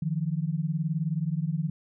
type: beating tone pair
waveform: sine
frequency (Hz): 152 / 171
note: D#3 / F3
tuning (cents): -40 / -36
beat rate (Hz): 19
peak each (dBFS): -28 / -29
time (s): 0.02-1.7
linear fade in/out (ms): 5
effects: none